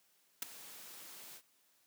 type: noise with ADSR envelope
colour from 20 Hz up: white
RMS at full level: -33 dBFS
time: 0.42-1.42 s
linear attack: 4 ms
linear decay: 10 ms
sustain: -19 dB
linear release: 63 ms
effects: white hiss -72 dBFS RMS until 1.86 s + high-pass 150 Hz 12 dB/octave